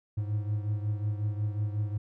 triangle beating tone pair, 103.83 / 109.33 Hz, G#2 / A2, 0 / -11 cents, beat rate 5.5 Hz, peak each -27 / -33 dBFS, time 0.17-1.98 s, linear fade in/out 10 ms, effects none

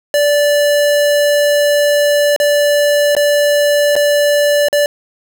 square tone with dropouts, 583 Hz, D5, 13 cents flat, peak -10 dBFS, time 0.14-4.86 s, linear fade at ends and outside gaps 1 ms, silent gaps 2.363-2.4 / 3.151-3.166 / 3.955-3.963 / 4.685-4.728 s, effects none

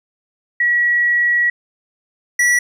sine / square tone pair in turn, 1924 / 1944.1 Hz, B6 / B6, -46 / -28 cents, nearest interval unison, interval 18 cents, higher second, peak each -12 dBFS, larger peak neither, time 0.6-1.5 / 2.39-2.59 s, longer first, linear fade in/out 5 ms, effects low-pass 12000 Hz 12 dB/octave + 9-bit

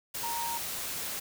sine tone in noise, 932.3 Hz, A#5, in tune, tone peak -33 dBFS, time 0.23-0.58 s, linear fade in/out 10 ms, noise white, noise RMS -36 dBFS, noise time 0.14-1.2 s, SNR 0 dB, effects none

